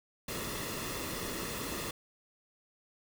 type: noise with comb filter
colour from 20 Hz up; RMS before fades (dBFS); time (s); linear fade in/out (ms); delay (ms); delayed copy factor
pink; -38; 0.28-1.91; 5; 1.3; -0.55
effects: none